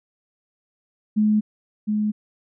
sine tone pair in turn, 212.8 / 211.6 Hz, G#3 / G#3, +42 / +33 cents, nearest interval unison, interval 9 cents, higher first, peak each -15 / -19 dBFS, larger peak first, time 1.16-1.41 / 1.87-2.12 s, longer neither, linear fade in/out 20 ms, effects none

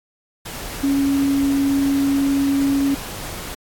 sine tone in noise, 277.2 Hz, C#4, in tune, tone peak -15 dBFS, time 0.83-2.95 s, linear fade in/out 10 ms, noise pink, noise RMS -31 dBFS, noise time 0.45-3.55 s, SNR +13 dB, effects AAC 64 kbps

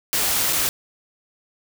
white noise with dropouts, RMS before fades -21 dBFS, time 0.13-0.69 s, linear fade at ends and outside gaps 0 ms, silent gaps 0.526-0.53 s, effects none

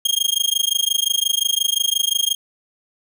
sawtooth tone with amplitude modulation, 3236 Hz, G#7, 46 cents flat, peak -10 dBFS, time 0.05-2.35 s, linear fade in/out 5 ms, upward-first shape sine, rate 25.7 Hz, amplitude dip 100%, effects none

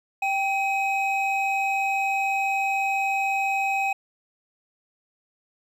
triangle tone pair together, 784 / 2534 Hz, G5 / D#7, 0 / +31 cents, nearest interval octave + minor sixth, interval 2031 cents, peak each -22 / -24 dBFS, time 0.22-3.93 s, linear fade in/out 5 ms, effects none

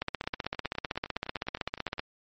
two click trains, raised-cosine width 0.3 ms, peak -24 / -14 dBFS, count 18 / 32, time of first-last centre 0.24-1.982 / 0.02-1.995 s, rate 9.76 / 15.7 Hz, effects MP3 32 kbps

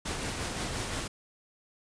pink noise with tremolo, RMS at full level -33 dBFS, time 0.05-1.08 s, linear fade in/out 10 ms, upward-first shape sine, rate 5.7 Hz, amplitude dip 30%, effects resampled to 22050 Hz

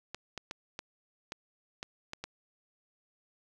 clicks, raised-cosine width 0.2 ms, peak -21 dBFS, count 8, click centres 0.146 / 0.377 / 0.511 / 0.791 / 1.321 / 1.829 / 2.134 / 2.24 s, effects none

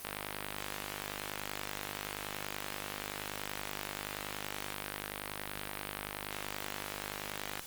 click train, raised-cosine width 0.3 ms, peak -20 dBFS, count 382, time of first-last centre 0.05-7.595 s, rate 50.5 Hz, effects white hiss -47 dBFS RMS until 7.66 s + Opus 24 kbps

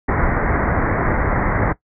pink low-pass noise, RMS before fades -18 dBFS, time 0.08-1.73 s, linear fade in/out 10 ms, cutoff 2100 Hz, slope 96 dB/octave, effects noise-tail reverb RT60 0.1 s tail -17 dB re dry

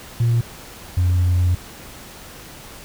sine tone pair in turn, 117.4 / 89.28 Hz, A#2 / F2, +13 / +39 cents, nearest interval perfect fourth, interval 474 cents, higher first, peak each -12 / -12 dBFS, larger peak neither, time 0.2-0.41 / 0.97-1.55 s, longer second, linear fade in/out 5 ms, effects tanh soft clip ceiling -12 dBFS + pink hiss -39 dBFS RMS until 2.84 s

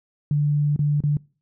sine tone with dropouts, 146.83 Hz, D3, in tune, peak -17 dBFS, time 0.31-1.17 s, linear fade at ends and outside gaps 2 ms, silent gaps 0.762-0.791 / 1.005-1.037 s, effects noise-tail reverb RT60 0.4 s tail -25 dB re dry

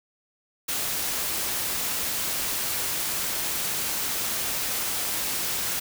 white noise, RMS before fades -28 dBFS, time 0.68-5.8 s, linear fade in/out 10 ms, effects none

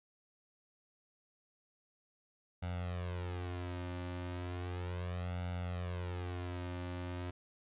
sawtooth tone with flanger, 89.1 Hz, F2, 35 cents sharp, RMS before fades -40 dBFS, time 2.62-7.31 s, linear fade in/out 10 ms, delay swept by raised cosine 1.4 to 3.4 ms, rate 0.35 Hz, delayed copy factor +0.85, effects resampled to 8000 Hz

